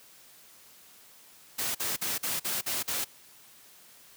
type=noise bursts; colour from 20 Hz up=white; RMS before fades=-31 dBFS; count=7; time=1.58-3.046 s; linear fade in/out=10 ms; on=170 ms; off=46 ms; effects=white hiss -55 dBFS RMS until 4.16 s + high-pass 80 Hz 12 dB/octave